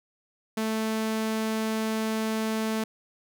sawtooth tone, 220 Hz, A3, in tune, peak -22 dBFS, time 0.57-2.84 s, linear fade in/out 5 ms, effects none

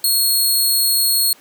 15% pulse tone, 4307 Hz, C8, 49 cents sharp, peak -7 dBFS, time 0.04-1.33 s, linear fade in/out 2 ms, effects pink hiss -47 dBFS RMS until 1.4 s + high-pass 300 Hz 12 dB/octave

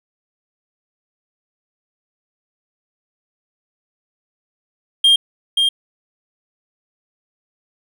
triangle tone with echo, 3211 Hz, G7, 41 cents sharp, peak -7 dBFS, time 5.04-5.16 s, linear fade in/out 5 ms, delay 530 ms, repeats 1, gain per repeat -4 dB, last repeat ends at 5.69 s, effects none

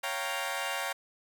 15% pulse chord, G half-diminished seventh, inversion second, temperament equal, 554.4 / 698.5 / 784 / 932.3 Hz, Db5 / F5 / G5 / Bb5, 0 / 0 / 0 / 0 cents, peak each -31 dBFS, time 0.03-0.93 s, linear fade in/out 10 ms, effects none

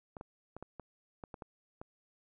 clicks, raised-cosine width 1 ms, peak -30 dBFS, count 9, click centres 0.168 / 0.211 / 0.566 / 0.626 / 0.797 / 1.238 / 1.342 / 1.422 / 1.815 s, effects none

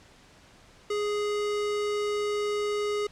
square tone, 415.3 Hz, G#4, in tune, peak -27 dBFS, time 0.9-3.07 s, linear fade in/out 5 ms, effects pink hiss -55 dBFS RMS until 3.11 s + low-pass 7000 Hz 12 dB/octave

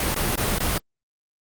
pink noise with dropouts, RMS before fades -23 dBFS, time 0-0.78 s, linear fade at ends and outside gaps 2 ms, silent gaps 0.145-0.162 / 0.357-0.376 / 0.584-0.603 s, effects Opus 32 kbps

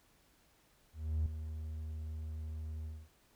triangle tone with ADSR envelope, 78.1 Hz, D#2, 7 cents sharp, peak -26 dBFS, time 0.93-3.09 s, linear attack 330 ms, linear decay 4 ms, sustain -11 dB, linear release 240 ms, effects tanh soft clip ceiling -25 dBFS + pink hiss -69 dBFS RMS until 3.35 s

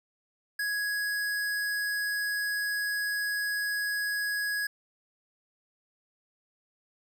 square tone, 1666 Hz, G#6, 5 cents sharp, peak -29 dBFS, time 0.59-4.67 s, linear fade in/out 5 ms, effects none

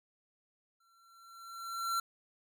square tone with exponential growth, 1358 Hz, F6, 49 cents flat, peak -30 dBFS, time 0.8-2 s, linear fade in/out 5 ms, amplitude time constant 260 ms, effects none

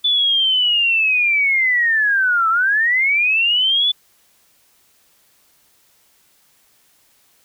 sine linear two-way sweep, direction down then up, 3493 to 1300 to 3493 Hz, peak -13 dBFS, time 0.04-3.92 s, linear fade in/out 10 ms, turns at 2.49 s, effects white hiss -57 dBFS RMS until 7.44 s

